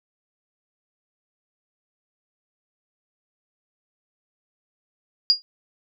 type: tone with exponential decay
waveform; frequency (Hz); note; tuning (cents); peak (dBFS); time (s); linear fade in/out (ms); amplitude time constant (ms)
sine; 4844; D#8; -47; -9; 5.3-5.42; 0; 24
effects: none